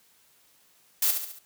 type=noise with echo; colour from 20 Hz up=blue; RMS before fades=-23 dBFS; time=1.02-1.11 s; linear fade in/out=5 ms; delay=70 ms; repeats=4; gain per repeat=-6 dB; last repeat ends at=1.39 s; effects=white hiss -62 dBFS RMS until 1.45 s + high-pass 60 Hz 12 dB/octave